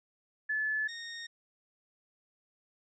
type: tone pair in turn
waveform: sine / 20% pulse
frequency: 1729 / 1852.7 Hz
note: A6 / A#6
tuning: -31 / -11 cents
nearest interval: minor second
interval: 120 cents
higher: second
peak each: -29 / -35 dBFS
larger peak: first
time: 0.49-0.88 / 0.88-1.27 s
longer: neither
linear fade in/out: 10 ms
effects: resampled to 16000 Hz